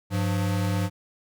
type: tone pair together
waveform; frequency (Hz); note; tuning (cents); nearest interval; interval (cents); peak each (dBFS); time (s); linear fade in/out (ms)
square; 100 / 178.18; G2 / F3; +35 / +35; minor seventh; 1000; -25 / -29; 0.1-0.9; 50
effects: none